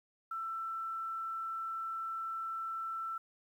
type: tone with quantisation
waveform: sine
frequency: 1334 Hz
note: E6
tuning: 20 cents sharp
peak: -36 dBFS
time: 0.31-3.18 s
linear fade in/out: 5 ms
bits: 11
effects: none